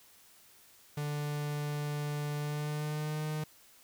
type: tone with pitch glide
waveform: 45% pulse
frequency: 147.3 to 153.47 Hz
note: D3 to D#3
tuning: +6 to -23 cents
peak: -33 dBFS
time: 0.97-3.44 s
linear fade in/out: 5 ms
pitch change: +71 cents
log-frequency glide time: 2.39-3.24 s
effects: white hiss -60 dBFS RMS until 3.83 s